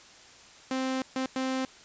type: tone bursts at uneven times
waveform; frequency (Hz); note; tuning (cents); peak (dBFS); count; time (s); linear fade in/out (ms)
sawtooth; 261.6; C4; 0; -24; 3; 0.71-1.02 / 1.16-1.26 / 1.36-1.65; 2
effects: white hiss -52 dBFS RMS until 1.84 s + resampled to 16000 Hz